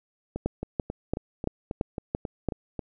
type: two click trains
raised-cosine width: 2 ms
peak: -12 / -18 dBFS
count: 7 / 10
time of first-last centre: 0.46-2.487 / 0.36-2.792 s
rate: 2.96 / 3.7 Hz
effects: none